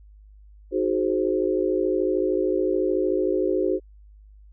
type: chord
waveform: sine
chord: Ab dominant seventh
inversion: second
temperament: equal with one note detuned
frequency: 311.1 / 370 / 423.5 / 523.3 Hz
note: Eb4 / Gb4 / Ab4 / C5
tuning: 0 / 0 / +34 / 0 cents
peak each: -27 / -23 / -27 / -27 dBFS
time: 0.71-3.8 s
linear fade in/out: 50 ms
effects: added 51 Hz sine -46 dBFS peak until 4.52 s